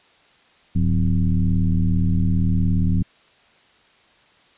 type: tone with frequency modulation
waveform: sine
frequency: 98 Hz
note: G2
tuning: in tune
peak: -15 dBFS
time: 0.75-3.03 s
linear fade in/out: 10 ms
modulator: 79.3 Hz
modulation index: 1.4
effects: white hiss -55 dBFS RMS until 4.57 s + resampled to 8000 Hz

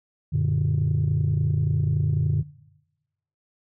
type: chord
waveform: sine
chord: Gb augmented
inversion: none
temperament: equal with one note detuned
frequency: 92.82 / 116.54 / 146.83 Hz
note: Gb2 / Bb2 / D3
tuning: +6 / 0 / 0 cents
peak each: -24 / -25 / -21 dBFS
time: 0.32-2.43 s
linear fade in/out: 20 ms
effects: noise-tail reverb RT60 1.0 s tail -20 dB re dry + tanh soft clip ceiling -15 dBFS

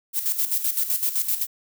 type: noise with tremolo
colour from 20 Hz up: violet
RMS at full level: -22 dBFS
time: 0.13-1.47 s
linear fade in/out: 50 ms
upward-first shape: square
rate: 7.8 Hz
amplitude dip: 65%
effects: none

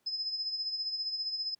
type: tone with tremolo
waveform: sine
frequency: 5100 Hz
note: D#8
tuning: 42 cents sharp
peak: -30 dBFS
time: 0.06-1.55 s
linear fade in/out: 10 ms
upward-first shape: sine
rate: 15 Hz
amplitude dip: 55%
effects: pink hiss -75 dBFS RMS until 1.59 s + high-pass 150 Hz 12 dB/octave

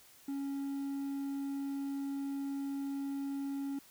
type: tone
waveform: triangle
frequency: 277.2 Hz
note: C#4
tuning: in tune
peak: -33 dBFS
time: 0.28-3.79 s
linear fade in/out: 5 ms
effects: white hiss -60 dBFS RMS until 3.9 s

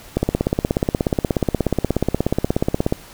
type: click train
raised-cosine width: 2 ms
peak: -3 dBFS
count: 47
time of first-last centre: 0.17-2.924 s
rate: 16.7 Hz
effects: pink hiss -42 dBFS RMS until 3.13 s

